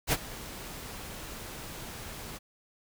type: noise with ADSR envelope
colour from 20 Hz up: pink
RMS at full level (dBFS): -24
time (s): 0.07-2.39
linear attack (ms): 53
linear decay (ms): 40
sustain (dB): -18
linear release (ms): 25
effects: none